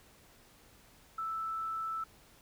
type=tone; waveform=sine; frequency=1318.5 Hz; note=E6; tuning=in tune; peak=-34 dBFS; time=1.18-2.04 s; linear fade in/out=5 ms; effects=pink hiss -61 dBFS RMS until 2.41 s